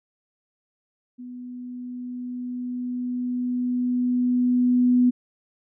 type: tone with level ramp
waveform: sine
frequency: 247.7 Hz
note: B3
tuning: 5 cents sharp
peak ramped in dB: -35 to -14 dBFS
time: 1.18-5.11 s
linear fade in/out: 20 ms
effects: none